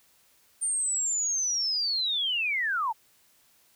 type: linear sweep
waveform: sine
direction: down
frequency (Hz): 8980 to 832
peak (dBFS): -25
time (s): 0.61-2.93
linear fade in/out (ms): 20
effects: white hiss -63 dBFS RMS until 3.75 s